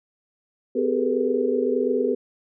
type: tone cluster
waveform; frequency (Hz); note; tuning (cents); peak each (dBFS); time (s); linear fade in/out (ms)
sine; 253 / 392.2 / 413.7 / 442.2 / 487.6; B3 / G4 / G#4 / A4 / B4; +42 / +1 / -7 / +9 / -22; -26; 0.75-2.15; 10
effects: none